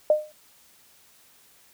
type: tone with exponential decay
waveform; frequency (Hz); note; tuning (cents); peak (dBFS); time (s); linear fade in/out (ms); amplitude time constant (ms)
sine; 609; D#5; -37; -12; 0.1-0.32; 2; 47
effects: white hiss -57 dBFS RMS until 1.73 s